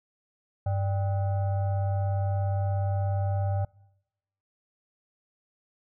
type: tone with frequency modulation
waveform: sine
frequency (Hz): 98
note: G2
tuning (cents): 0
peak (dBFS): -24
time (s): 0.66-3.65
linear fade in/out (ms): 5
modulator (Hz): 687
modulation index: 0.5
effects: noise-tail reverb RT60 0.9 s tail -25 dB re dry